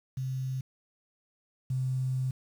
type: tone pair in turn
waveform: sine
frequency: 130.81 / 129.76 Hz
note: C3 / C3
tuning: 0 / -14 cents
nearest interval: unison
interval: 14 cents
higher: first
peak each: -30 / -27 dBFS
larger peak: second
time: 0.17-0.61 / 1.7-2.31 s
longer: second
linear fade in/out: 5 ms
effects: 9-bit